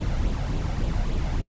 brown noise with flanger, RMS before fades -25 dBFS, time 0-1.42 s, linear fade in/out 20 ms, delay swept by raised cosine 0.26 to 1.46 ms, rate 3.5 Hz, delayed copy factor +0.5, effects noise-tail reverb RT60 0.1 s tail -22 dB re dry + resampled to 16000 Hz

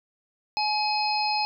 harmonic tone, 845 Hz, G#5, 30 cents sharp, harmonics 1 / 3 / 5 / 6, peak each -25 / -31 / -31 / -30 dBFS, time 0.57-1.45 s, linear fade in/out 0 ms, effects none

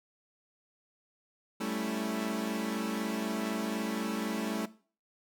sawtooth chord, A dominant seventh, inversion third, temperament equal, 196 / 220 / 277.2 / 329.6 Hz, G3 / A3 / C#4 / E4, 0 / 0 / 0 / 0 cents, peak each -35 / -31 / -36 / -35 dBFS, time 1.6-4.66 s, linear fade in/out 10 ms, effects noise-tail reverb RT60 0.4 s tail -17 dB re dry

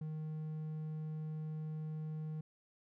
triangle tone, 155.56 Hz, D#3, in tune, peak -37 dBFS, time 0.01-2.41 s, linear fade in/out 5 ms, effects none

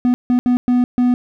triangle tone bursts at uneven times, 246.9 Hz, B3, in tune, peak -9 dBFS, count 5, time 0.05-0.14 / 0.3-0.39 / 0.46-0.57 / 0.68-0.84 / 0.98-1.14 s, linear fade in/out 0 ms, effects none

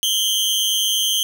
sawtooth tone with amplitude modulation, 3136 Hz, G7, in tune, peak -10 dBFS, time 0.03-1.23 s, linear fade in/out 0 ms, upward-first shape sine, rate 209 Hz, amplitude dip 85%, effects none

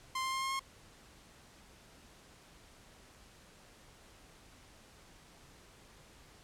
sawtooth tone with pitch steps, 1046.5 / 1053.8 / 1061.1 / 1068.5 / 1075.9 Hz, C6 / C6 / C6 / C6 / C6, 0 / +12 / +24 / +36 / +48 cents, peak -30 dBFS, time 0.15-0.595 s, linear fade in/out 5 ms, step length 89 ms, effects pink hiss -59 dBFS RMS until 6.43 s + low-pass 10000 Hz 12 dB/octave

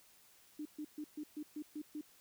sine tone bursts, 301.1 Hz, D4, 43 cents sharp, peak -40 dBFS, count 8, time 0.59-2.012 s, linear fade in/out 5 ms, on 64 ms, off 130 ms, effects white hiss -65 dBFS RMS until 2.2 s

